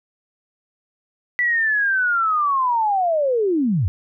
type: linear sweep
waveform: sine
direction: down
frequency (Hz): 1975.5 to 76.4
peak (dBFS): -16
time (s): 1.39-3.88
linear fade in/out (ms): 0
effects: none